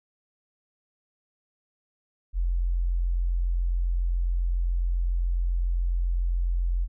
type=tone; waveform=sine; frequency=43.65 Hz; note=F1; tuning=in tune; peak=-22 dBFS; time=2.33-6.88 s; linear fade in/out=50 ms; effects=none